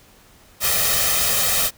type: noise with comb filter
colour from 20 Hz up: white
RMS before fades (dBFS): -19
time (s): 0.6-1.71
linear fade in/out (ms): 50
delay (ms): 1.6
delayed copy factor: +0.75
effects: pink hiss -51 dBFS RMS until 1.77 s